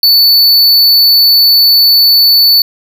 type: tone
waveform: square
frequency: 4480 Hz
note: C#8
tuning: 18 cents sharp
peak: -4 dBFS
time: 0.03-2.62 s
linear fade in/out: 2 ms
effects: none